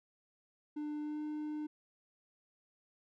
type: tone with pitch glide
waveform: triangle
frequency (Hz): 298.8 to 302.4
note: D4 to D#4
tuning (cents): +30 to -49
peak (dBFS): -35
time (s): 0.76-1.67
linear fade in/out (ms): 10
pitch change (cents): +21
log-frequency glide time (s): 1-1.21
effects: none